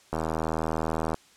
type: click train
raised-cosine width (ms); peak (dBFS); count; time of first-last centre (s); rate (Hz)
1; -14; 82; 0.13-1.144; 79.9
effects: white hiss -57 dBFS RMS until 1.36 s + low-pass 8000 Hz 12 dB/octave